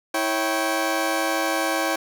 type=tone cluster; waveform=20% pulse; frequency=325.3 / 550 / 779 Hz; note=E4 / C#5 / G5; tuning=-23 / -14 / -11 cents; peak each=-21 dBFS; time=0.14-1.96 s; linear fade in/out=5 ms; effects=none